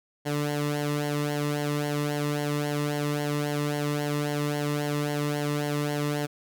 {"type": "tone with flanger", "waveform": "sawtooth", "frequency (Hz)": 146.83, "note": "D3", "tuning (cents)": 0, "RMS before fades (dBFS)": -28, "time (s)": [0.25, 6.27], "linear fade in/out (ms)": 20, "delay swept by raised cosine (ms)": [0.8, 1.31], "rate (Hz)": 3.7, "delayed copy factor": -0.75, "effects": []}